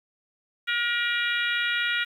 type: harmonic tone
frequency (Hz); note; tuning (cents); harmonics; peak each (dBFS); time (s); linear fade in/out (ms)
476; A#4; +36; 3 / 4 / 5 / 6 / 7 / 8; -27 / -29 / -31 / -33 / -34 / -35; 0.67-2.05; 20
effects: 9-bit